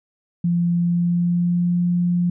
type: tone with pitch glide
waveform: sine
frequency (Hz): 172.6 to 175.62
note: F3 to F3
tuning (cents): -20 to +10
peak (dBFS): -16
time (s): 0.44-2.3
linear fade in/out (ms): 5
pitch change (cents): +30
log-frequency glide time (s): 0.73-1.81
effects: none